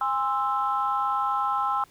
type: chord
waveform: sine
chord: Ab augmented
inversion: none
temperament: equal with one note detuned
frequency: 815.9 / 1046.5 / 1318.5 Hz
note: Ab5 / C6 / E6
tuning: -31 / 0 / 0 cents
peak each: -27 / -27 / -26 dBFS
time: 0.01-1.84 s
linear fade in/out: 2 ms
effects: tanh soft clip ceiling -14 dBFS + pink hiss -57 dBFS RMS until 1.9 s